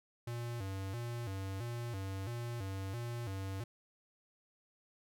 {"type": "tone with vibrato", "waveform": "square", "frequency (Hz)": 107.1, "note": "A2", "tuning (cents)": -46, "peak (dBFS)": -39, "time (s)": [0.27, 3.64], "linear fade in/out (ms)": 5, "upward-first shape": "square", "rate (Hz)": 1.5, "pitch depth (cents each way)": 180, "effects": []}